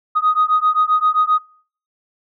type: beating tone pair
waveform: sine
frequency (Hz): 1244.5 / 1252.1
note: D#6 / D#6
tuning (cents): 0 / +11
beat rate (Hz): 7.6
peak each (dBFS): -15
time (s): 0.15-1.39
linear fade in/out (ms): 20
effects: noise-tail reverb RT60 0.5 s tail -24 dB re dry + tanh soft clip ceiling -7 dBFS